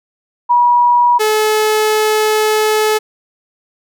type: tone pair in turn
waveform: sine / sawtooth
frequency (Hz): 966 / 430.3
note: B5 / A4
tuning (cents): -39 / -39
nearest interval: octave + major second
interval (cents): 1400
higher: first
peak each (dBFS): -7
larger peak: neither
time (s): 0.49-1.19 / 1.19-2.99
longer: second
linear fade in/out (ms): 20
effects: none